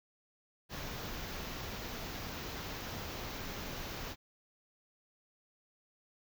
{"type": "band-stop noise", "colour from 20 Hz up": "pink", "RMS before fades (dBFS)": -42, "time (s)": [0.69, 4.16], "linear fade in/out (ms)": 50, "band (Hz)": [6600, 13000], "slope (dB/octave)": 48, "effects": []}